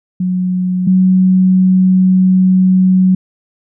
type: tone pair in turn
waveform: sine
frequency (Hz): 182.8 / 186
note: F#3 / F#3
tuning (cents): -21 / +9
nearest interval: unison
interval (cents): 30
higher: second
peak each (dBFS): -12 / -6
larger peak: second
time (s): 0.2-0.87 / 0.87-3.15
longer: second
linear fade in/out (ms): 5
effects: none